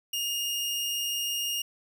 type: tone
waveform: sawtooth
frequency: 2839 Hz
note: F7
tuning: 28 cents sharp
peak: -25 dBFS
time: 0.13-1.62 s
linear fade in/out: 5 ms
effects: none